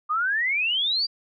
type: exponential sweep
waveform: sine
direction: up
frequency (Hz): 1189 to 4811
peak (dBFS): -21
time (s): 0.09-1.07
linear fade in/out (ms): 20
effects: none